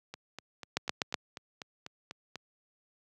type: two click trains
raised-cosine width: 0.2 ms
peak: -11 / -24 dBFS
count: 4 / 10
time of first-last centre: 0.77-1.142 / 0.14-2.357 s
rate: 8.06 / 4.06 Hz
effects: high-pass 100 Hz 12 dB/octave